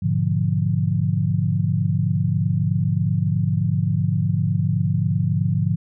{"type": "chord", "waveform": "sine", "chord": "G# diminished seventh", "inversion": "none", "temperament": "equal", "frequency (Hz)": [103.83, 123.47, 146.83, 174.61], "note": ["G#2", "B2", "D3", "F3"], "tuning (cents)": [0, 0, 0, 0], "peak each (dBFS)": [-22, -26, -22, -23], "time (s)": [0.02, 5.76], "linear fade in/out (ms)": 10, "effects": []}